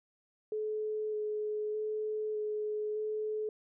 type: tone with vibrato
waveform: sine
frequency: 426.8 Hz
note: G#4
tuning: 47 cents sharp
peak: -32 dBFS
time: 0.52-3.49 s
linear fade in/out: 2 ms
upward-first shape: square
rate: 0.82 Hz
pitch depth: 10 cents each way
effects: none